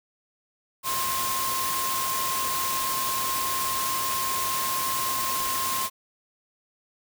sine tone in noise, 1060 Hz, C6, 22 cents sharp, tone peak -28 dBFS, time 0.83-5.9 s, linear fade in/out 50 ms, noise white, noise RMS -29 dBFS, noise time 0.83-5.9 s, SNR -2 dB, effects none

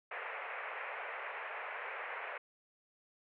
white band-pass noise, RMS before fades -43 dBFS, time 0.11-2.38 s, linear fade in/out 5 ms, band 450 to 2400 Hz, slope 48 dB/octave, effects none

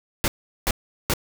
pink noise bursts, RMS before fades -21 dBFS, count 3, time 0.24-1.137 s, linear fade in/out 0 ms, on 39 ms, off 390 ms, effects none

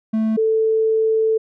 triangle / sine tone pair in turn, 220 / 442 Hz, A3 / A4, 0 / +8 cents, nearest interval octave, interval 1208 cents, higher second, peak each -14 dBFS, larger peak neither, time 0.13-0.37 / 0.37-1.38 s, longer second, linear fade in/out 10 ms, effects none

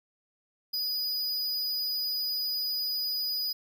square tone, 4944 Hz, D#8, 12 cents flat, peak -29 dBFS, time 0.73-3.53 s, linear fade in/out 10 ms, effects none

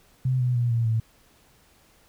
sine tone with pitch steps, 128.9 / 124.51 / 120.27 / 116.17 / 112.21 Hz, C3 / B2 / B2 / A#2 / A2, -26 / +15 / -45 / -6 / +34 cents, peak -20 dBFS, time 0.25-1 s, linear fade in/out 5 ms, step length 150 ms, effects pink hiss -59 dBFS RMS until 2.08 s

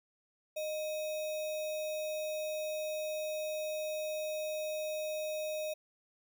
sine tone with sample-and-hold, 617 Hz, D#5, 15 cents flat, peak -34 dBFS, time 0.56-5.74 s, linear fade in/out 10 ms, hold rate 3150 Hz, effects none

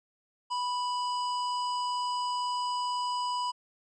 harmonic tone with a mistuned harmonic, 987.8 Hz, B5, in tune, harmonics 1 / 3 / 5 / 7 / 8, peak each -29 / -41 / -40 / -54 / -49 dBFS, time 0.5-3.52 s, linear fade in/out 20 ms, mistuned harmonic 8, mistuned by +33 cents, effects none

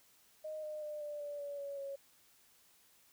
sine tone with pitch steps, 620 / 610.1 / 600.3 / 590.6 / 581.2 / 571.8 / 562.7 / 553.6 Hz, D#5 / D#5 / D5 / D5 / D5 / D5 / C#5 / C#5, -6 / -34 / +38 / +10 / -18 / -46 / +26 / -2 cents, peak -40 dBFS, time 0.44-1.96 s, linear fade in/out 10 ms, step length 190 ms, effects white hiss -67 dBFS RMS until 3.12 s

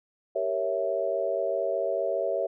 sine chord, G diminished seventh, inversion none, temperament equal, 392 / 466.2 / 554.4 / 659.3 Hz, G4 / Bb4 / Db5 / Fb5, 0 / 0 / 0 / 0 cents, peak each -33 / -33 / -29 / -29 dBFS, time 0.35-2.47 s, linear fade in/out 10 ms, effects none

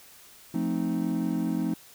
triangle chord, F dominant seventh, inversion none, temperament equal, 174.61 / 220 / 261.6 / 311.1 Hz, F3 / A3 / C4 / Eb4, 0 / 0 / 0 / 0 cents, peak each -29 dBFS, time 0.54-1.74 s, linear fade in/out 5 ms, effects white hiss -52 dBFS RMS until 1.94 s

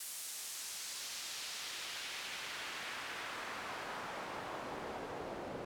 pink noise with band-pass filter sweep, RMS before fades -44 dBFS, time 0-5.65 s, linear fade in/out 5 ms, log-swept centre 10000 to 430 Hz, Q 0.87, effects none

